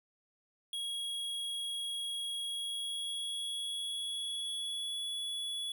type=tone with pitch glide; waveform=square; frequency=3310 to 3391 Hz; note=G#7 to G#7; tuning=-6 to +35 cents; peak=-36 dBFS; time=0.73-5.72 s; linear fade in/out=2 ms; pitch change=+41 cents; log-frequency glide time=2.45-5.04 s; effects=none